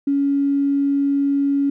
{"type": "tone with tanh clipping", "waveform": "triangle", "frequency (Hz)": 280.1, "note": "C#4", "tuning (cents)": 18, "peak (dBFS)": -15, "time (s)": [0.07, 1.7], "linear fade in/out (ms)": 5, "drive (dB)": 3, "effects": []}